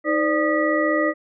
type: tone cluster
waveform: sine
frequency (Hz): 314.5 / 514 / 589 / 1231 / 1941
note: D#4 / C5 / D5 / D#6 / B6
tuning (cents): +19 / -31 / +5 / -19 / -31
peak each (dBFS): -22 / -28 / -22 / -26 / -24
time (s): 0.04-1.14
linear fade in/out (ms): 50
effects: none